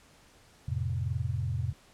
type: chord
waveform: sine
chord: F major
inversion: none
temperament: equal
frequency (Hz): 87.31 / 110 / 130.81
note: F2 / A2 / C3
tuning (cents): 0 / 0 / 0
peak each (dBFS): -33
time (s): 0.68-1.73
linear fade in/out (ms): 5
effects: pink hiss -59 dBFS RMS until 1.93 s + low-pass 10000 Hz 12 dB/octave